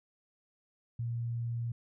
sine tone, 117.6 Hz, A#2, 16 cents sharp, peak -32 dBFS, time 0.99-1.72 s, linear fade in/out 5 ms, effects none

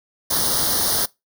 white noise with comb filter, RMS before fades -20 dBFS, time 0.3-1.06 s, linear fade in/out 10 ms, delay 0.2 ms, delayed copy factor +0.9, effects noise-tail reverb RT60 0.2 s tail -22 dB re dry

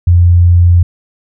sine tone, 87.31 Hz, F2, in tune, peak -3 dBFS, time 0.07-0.83 s, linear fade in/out 5 ms, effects none

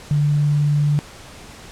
sine tone, 146.83 Hz, D3, in tune, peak -14 dBFS, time 0.11-0.99 s, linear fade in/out 0 ms, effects pink hiss -40 dBFS RMS until 1.71 s + low-pass 9000 Hz 12 dB/octave

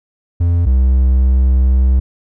triangle tone pair in turn, 86 / 64.43 Hz, F2 / C2, -26 / -26 cents, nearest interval perfect fourth, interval 500 cents, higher first, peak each -8 / -6 dBFS, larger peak second, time 0.4-0.66 / 0.66-2 s, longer second, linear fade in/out 10 ms, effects none

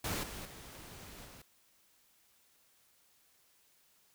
pink noise with level steps, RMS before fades -37 / -45 / -51 / -54 dBFS, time 0.04-1.42 s, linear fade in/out 5 ms, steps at 0.23 / 0.45 / 1.25 s, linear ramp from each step 5 ms, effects white hiss -69 dBFS RMS until 4.14 s

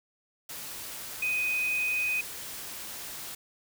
sine tone in noise, 2500 Hz, D#7, 8 cents sharp, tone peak -26 dBFS, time 1.22-2.21 s, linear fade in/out 5 ms, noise white, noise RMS -40 dBFS, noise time 0.49-3.35 s, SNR +11 dB, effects none

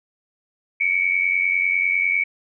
sine tone pair together, 2217 / 2307 Hz, C#7 / D7, 0 / -31 cents, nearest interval minor second, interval 69 cents, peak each -20 dBFS, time 0.8-2.24 s, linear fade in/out 10 ms, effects none

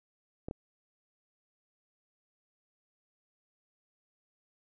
clicks, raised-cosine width 2 ms, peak -24 dBFS, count 2, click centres 0.485 / 0.511 s, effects none

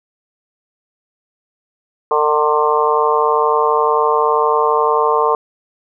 harmonic tone with a mistuned harmonic, 151 Hz, D3, 48 cents sharp, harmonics 3 / 4 / 5 / 6 / 7 / 8, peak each -16 / -22 / -22 / -19 / -16 / -22 dBFS, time 2.11-5.35 s, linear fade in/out 2 ms, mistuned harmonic 8, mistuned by -42 cents, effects none

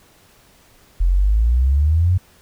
sine exponential sweep, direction up, 41.77 to 94.2 Hz, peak -12 dBFS, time 1-2.18 s, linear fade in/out 10 ms, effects pink hiss -52 dBFS RMS until 2.41 s

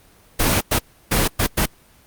pink noise bursts at uneven times, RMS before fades -17 dBFS, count 5, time 0.39-0.61 / 0.71-0.79 / 1.11-1.28 / 1.39-1.47 / 1.57-1.66 s, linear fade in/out 10 ms, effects pink hiss -52 dBFS RMS until 2.06 s + Opus 24 kbps

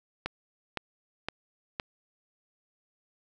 click train, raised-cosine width 0.3 ms, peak -15 dBFS, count 4, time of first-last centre 0.26-1.798 s, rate 1.95 Hz, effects none

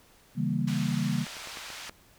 sine chord, C# diminished seventh, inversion none, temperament equal with one note detuned, 138.59 / 162.45 / 196 / 233.1 Hz, C#3 / E3 / G3 / Bb3, 0 / -25 / 0 / 0 cents, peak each -31 dBFS, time 0.35-1.26 s, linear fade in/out 50 ms
white band-pass noise, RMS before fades -42 dBFS, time 0.67-1.9 s, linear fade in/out 10 ms, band 740 to 4800 Hz, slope 12 dB/octave
clicks, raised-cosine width 0.5 ms, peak -26 dBFS, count 6, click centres 1.267 / 1.368 / 1.473 / 1.572 / 1.703 / 1.895 s
effects pink hiss -59 dBFS RMS until 2.18 s

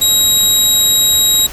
20% pulse tone, 3825 Hz, A#7, 44 cents sharp, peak -3 dBFS, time 0.01-1.47 s, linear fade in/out 10 ms, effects pink hiss -29 dBFS RMS until 1.52 s

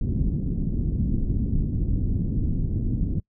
pink low-pass noise, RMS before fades -24 dBFS, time 0.01-3.2 s, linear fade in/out 5 ms, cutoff 260 Hz, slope 24 dB/octave, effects noise-tail reverb RT60 0.1 s tail -25 dB re dry

